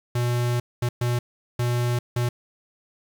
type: tone bursts at uneven times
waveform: square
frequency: 121.3 Hz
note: B2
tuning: 31 cents flat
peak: -22 dBFS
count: 5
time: 0.15-0.6 / 0.82-0.89 / 1.01-1.19 / 1.59-1.99 / 2.16-2.29 s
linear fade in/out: 5 ms
effects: 8-bit